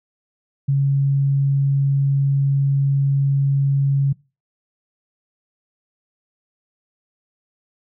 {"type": "tone", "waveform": "sine", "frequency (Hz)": 138.59, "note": "C#3", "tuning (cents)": 0, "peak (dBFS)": -14, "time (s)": [0.68, 4.13], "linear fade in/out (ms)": 10, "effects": ["noise-tail reverb RT60 0.3 s tail -23 dB re dry"]}